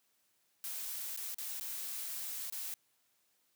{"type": "noise with dropouts", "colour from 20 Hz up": "blue", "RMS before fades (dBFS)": -41, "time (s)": [0.64, 2.74], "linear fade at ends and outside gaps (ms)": 0, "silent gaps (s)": [[1.164, 1.174], [1.345, 1.384], [1.598, 1.61], [2.5, 2.524]], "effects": ["white hiss -75 dBFS RMS until 3.55 s", "high-pass 100 Hz 12 dB/octave"]}